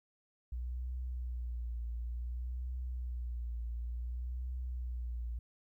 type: tone with vibrato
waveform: sine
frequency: 60.4 Hz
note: B1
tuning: 38 cents flat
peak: -36 dBFS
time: 0.52-5.39 s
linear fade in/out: 5 ms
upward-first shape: triangle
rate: 0.56 Hz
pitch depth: 71 cents each way
effects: 13-bit